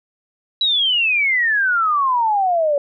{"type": "exponential sweep", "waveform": "sine", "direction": "down", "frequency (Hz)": [3948, 560], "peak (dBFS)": -14, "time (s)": [0.61, 2.78], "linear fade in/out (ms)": 2, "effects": []}